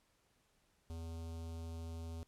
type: tone with notch filter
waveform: square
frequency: 82.41 Hz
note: E2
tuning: in tune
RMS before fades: -45 dBFS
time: 0.9-2.23 s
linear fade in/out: 0 ms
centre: 1800 Hz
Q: 0.74
effects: pink hiss -75 dBFS RMS until 2.27 s + low-pass 12000 Hz 12 dB/octave